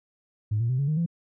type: tone with pitch steps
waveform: sine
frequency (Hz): 106.3 / 116.59 / 127.88 / 140.26 / 153.84 / 168.74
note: G#2 / A#2 / C3 / C#3 / D#3 / E3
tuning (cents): +41 / +1 / -39 / +21 / -19 / +41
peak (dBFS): -21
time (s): 0.51-1.062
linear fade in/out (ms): 10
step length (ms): 92
effects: tanh soft clip ceiling -18 dBFS